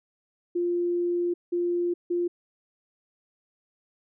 sine tone bursts at uneven times, 349.2 Hz, F4, in tune, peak -23 dBFS, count 3, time 0.55-1.34 / 1.52-1.94 / 2.1-2.28 s, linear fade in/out 10 ms, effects none

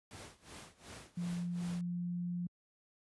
pink noise with tremolo, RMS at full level -49 dBFS, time 0.11-1.81 s, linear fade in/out 0 ms, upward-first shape sine, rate 2.7 Hz, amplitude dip 90%
sine tone with pitch glide, 174.61 to 175.72 Hz, F3 to F3, 0 to +11 cents, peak -35 dBFS, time 1.17-2.47 s, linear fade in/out 5 ms, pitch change +11 cents, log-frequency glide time 1.28-2.35 s
effects high-pass 60 Hz 12 dB/octave + resampled to 24000 Hz

